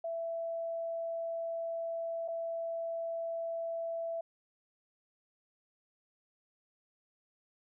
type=tone with dropouts; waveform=sine; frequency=665 Hz; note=E5; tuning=15 cents sharp; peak=-34 dBFS; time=0.04-4.21 s; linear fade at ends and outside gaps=5 ms; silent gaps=2.279-2.283 s; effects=none